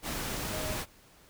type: tone in noise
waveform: sine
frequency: 622.3 Hz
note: D#5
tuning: in tune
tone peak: -38 dBFS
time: 0.49-0.78 s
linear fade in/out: 50 ms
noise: pink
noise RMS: -35 dBFS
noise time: 0.02-0.86 s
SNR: -6 dB
effects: pink hiss -59 dBFS RMS until 1.29 s